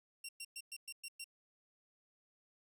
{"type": "tone bursts", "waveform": "15% pulse", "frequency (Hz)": 2749, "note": "F7", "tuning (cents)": -28, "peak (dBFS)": -37, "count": 7, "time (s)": [0.24, 1.243], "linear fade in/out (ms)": 5, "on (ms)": 49, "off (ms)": 110, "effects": []}